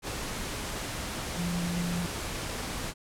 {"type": "tone in noise", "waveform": "sine", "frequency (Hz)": 173.8, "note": "F3", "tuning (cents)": -8, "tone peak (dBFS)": -29, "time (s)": [1.35, 2.09], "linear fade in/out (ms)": 50, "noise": "pink", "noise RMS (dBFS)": -35, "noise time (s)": [0.02, 2.94], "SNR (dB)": 3, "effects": ["low-pass 11000 Hz 12 dB/octave"]}